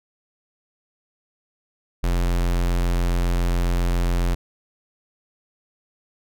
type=tone; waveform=square; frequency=43.65 Hz; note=F1; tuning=in tune; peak=-19 dBFS; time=2.03-4.35 s; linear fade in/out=10 ms; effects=none